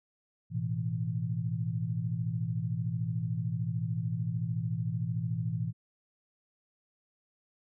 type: chord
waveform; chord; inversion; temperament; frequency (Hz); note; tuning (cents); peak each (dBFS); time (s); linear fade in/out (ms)
sine; A suspended second; none; equal; 110 / 123.47 / 164.81; A2 / B2 / E3; 0 / 0 / 0; -34; 0.5-5.73; 50
effects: none